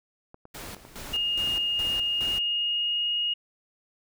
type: clicks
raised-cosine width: 1 ms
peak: -32 dBFS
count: 6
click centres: 0.344 / 0.454 / 0.767 / 0.851 / 1.092 / 1.576 s
type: noise with tremolo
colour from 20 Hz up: pink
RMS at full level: -39 dBFS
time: 0.54-2.39 s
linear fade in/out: 10 ms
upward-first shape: square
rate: 2.4 Hz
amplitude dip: 75%
type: tone with pitch glide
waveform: sine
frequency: 2843 to 2869 Hz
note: F7 to F7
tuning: +30 to +46 cents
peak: -24 dBFS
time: 1.13-3.34 s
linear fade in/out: 10 ms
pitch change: +16 cents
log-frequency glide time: 2.06-3.16 s
effects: none